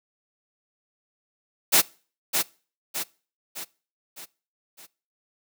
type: noise with echo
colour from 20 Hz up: white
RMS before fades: -17 dBFS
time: 1.72-1.82 s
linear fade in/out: 20 ms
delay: 610 ms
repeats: 5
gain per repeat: -6 dB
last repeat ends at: 4.87 s
effects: noise-tail reverb RT60 0.4 s tail -23 dB re dry + high-pass 200 Hz 12 dB/octave